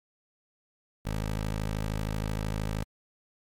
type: tone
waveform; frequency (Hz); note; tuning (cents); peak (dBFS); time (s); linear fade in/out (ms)
15% pulse; 53; G#1; +36; -23; 1.05-2.84; 10
effects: MP3 96 kbps